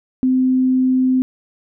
sine tone, 257.7 Hz, C4, 26 cents flat, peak -12 dBFS, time 0.23-1.22 s, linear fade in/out 0 ms, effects none

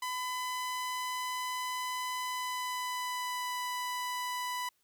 sawtooth tone with pitch glide, 1005 to 992.9 Hz, B5 to B5, +30 to +9 cents, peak -30 dBFS, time 0.02-4.69 s, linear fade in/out 5 ms, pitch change -21 cents, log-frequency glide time 2.2-3.57 s, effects white hiss -74 dBFS RMS until 4.83 s

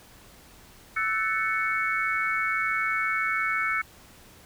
sine chord, F# minor seventh, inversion third, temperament equal with one note detuned, 1318.5 / 1500.6 / 1760 / 2217 Hz, E6 / F#6 / A6 / C#7, 0 / +24 / 0 / 0 cents, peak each -29 / -31 / -33 / -27 dBFS, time 0.96-3.82 s, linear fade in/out 10 ms, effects pink hiss -52 dBFS RMS until 4.45 s

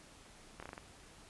slowing click train, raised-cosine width 0.5 ms, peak -30 dBFS, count 6, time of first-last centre 0.6-0.779 s, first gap 26 ms, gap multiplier 1.16, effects pink hiss -58 dBFS RMS until 1.29 s + resampled to 24000 Hz

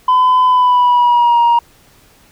sine tone with pitch glide, 1011 to 943.3 Hz, B5 to A#5, +40 to +20 cents, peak -5 dBFS, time 0.08-1.59 s, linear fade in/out 5 ms, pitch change -120 cents, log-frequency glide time 0.45-1.4 s, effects tanh soft clip ceiling -6 dBFS + pink hiss -48 dBFS RMS until 2.31 s

